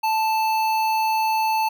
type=tone with notch filter; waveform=square; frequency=880 Hz; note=A5; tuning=in tune; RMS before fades=-21 dBFS; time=0.03-1.69 s; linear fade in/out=10 ms; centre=7800 Hz; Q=1; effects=none